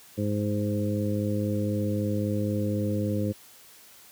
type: harmonic tone with a mistuned harmonic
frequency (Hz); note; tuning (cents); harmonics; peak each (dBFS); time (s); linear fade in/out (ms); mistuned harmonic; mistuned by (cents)
103.83; G#2; 0; 1 / 2 / 3 / 4 / 5; -28 / -29 / -32 / -37 / -33; 0.17-3.33; 20; 1; -16
effects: white hiss -52 dBFS RMS until 4.11 s + high-pass 60 Hz 12 dB/octave